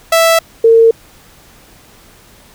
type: tone pair in turn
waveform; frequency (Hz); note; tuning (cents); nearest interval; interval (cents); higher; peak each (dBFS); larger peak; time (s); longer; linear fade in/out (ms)
sawtooth / sine; 659.3 / 455.1; E5 / A#4; 0 / -42; tritone; 642; first; -3; neither; 0.12-0.39 / 0.64-0.91; neither; 5
effects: pink hiss -43 dBFS RMS until 2.54 s